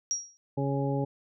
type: tone with exponential decay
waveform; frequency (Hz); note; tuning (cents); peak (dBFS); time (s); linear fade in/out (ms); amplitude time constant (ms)
sine; 5670; F8; +25; -23; 0.11-0.37; 0; 56
type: harmonic tone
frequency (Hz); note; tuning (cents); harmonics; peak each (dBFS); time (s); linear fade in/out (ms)
138.59; C#3; 0; 1 / 2 / 3 / 4 / 6; -29 / -32 / -34 / -35 / -37; 0.57-1.05; 10
effects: none